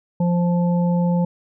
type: harmonic tone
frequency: 174.61 Hz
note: F3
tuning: in tune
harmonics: 1 / 3 / 5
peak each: -16 / -26 / -30 dBFS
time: 0.2-1.25 s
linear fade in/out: 5 ms
effects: none